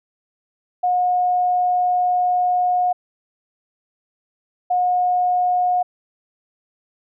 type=tone bursts at uneven times; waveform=sine; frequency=722 Hz; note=F#5; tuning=43 cents flat; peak=-15 dBFS; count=2; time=0.83-2.93 / 4.7-5.83 s; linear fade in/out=10 ms; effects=none